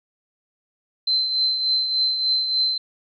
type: tone with tremolo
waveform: sine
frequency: 4084 Hz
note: C8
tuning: 43 cents flat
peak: -16 dBFS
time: 1.07-2.78 s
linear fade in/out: 5 ms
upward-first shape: triangle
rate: 3.4 Hz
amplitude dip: 55%
effects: none